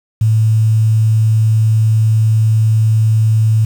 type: tone with quantisation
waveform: sine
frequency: 110 Hz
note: A2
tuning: in tune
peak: -8 dBFS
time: 0.21-3.65 s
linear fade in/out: 5 ms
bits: 6
effects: none